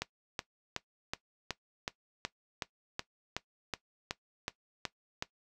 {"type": "click train", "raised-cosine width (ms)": 0.2, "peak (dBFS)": -16, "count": 15, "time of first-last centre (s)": [0.02, 5.224], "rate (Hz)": 2.69, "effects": ["noise-tail reverb RT60 0.1 s tail -17 dB re dry"]}